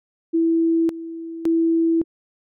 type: tone with tremolo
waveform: sine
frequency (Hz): 329.6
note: E4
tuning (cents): 0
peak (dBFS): -15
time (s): 0.33-2.04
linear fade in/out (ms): 20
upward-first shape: square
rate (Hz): 0.89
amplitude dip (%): 80
effects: none